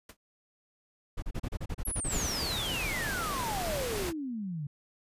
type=noise with exponential decay; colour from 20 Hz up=pink; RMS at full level=-41 dBFS; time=0.09-0.17 s; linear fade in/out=5 ms; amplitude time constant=16 ms
type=noise bursts; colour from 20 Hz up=brown; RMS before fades=-33 dBFS; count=13; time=1.17-2.268 s; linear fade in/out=10 ms; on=54 ms; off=33 ms
type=exponential sweep; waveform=sine; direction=down; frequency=11500 to 138.7 Hz; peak=-33 dBFS; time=1.85-4.67 s; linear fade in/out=5 ms
type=noise; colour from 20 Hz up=pink; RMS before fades=-35 dBFS; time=2.08-4.13 s; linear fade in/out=50 ms
effects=resampled to 32000 Hz